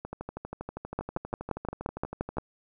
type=two click trains; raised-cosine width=1 ms; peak=-15 / -22 dBFS; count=9 / 30; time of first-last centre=0.99-2.384 / 0.05-2.37 s; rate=5.74 / 12.5 Hz; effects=none